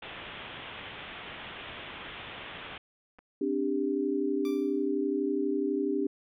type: low-pass noise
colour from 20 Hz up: white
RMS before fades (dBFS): -43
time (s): 0.02-2.78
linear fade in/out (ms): 5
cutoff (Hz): 3500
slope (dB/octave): 96
type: clicks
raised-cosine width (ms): 0.5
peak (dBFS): -41 / -36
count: 2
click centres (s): 3.186 / 3.19
type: chord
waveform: sine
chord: C suspended second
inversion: none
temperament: equal with one note detuned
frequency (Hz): 261.6 / 293.7 / 395.4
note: C4 / D4 / G4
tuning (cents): 0 / 0 / +15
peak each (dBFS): -33 / -30 / -30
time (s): 3.41-6.07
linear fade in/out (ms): 5
type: tone with exponential decay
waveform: 15% pulse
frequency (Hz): 1174.7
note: D6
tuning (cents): 0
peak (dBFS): -36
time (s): 4.45-4.91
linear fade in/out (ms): 1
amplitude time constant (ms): 100
effects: none